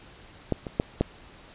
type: clicks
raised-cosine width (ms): 2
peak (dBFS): -10 / -20 / -8 / -8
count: 4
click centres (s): 0.523 / 0.668 / 0.799 / 1.01
effects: pink hiss -50 dBFS RMS until 1.54 s + resampled to 8000 Hz